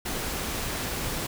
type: noise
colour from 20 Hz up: pink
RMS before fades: -31 dBFS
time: 0.05-1.27 s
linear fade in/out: 10 ms
effects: none